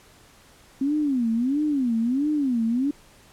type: tone with vibrato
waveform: sine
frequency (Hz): 261.6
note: C4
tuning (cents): 0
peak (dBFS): -20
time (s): 0.81-2.91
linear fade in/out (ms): 5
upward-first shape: sine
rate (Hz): 1.5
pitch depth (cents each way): 260
effects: pink hiss -53 dBFS RMS until 3.32 s + low-pass 12000 Hz 12 dB/octave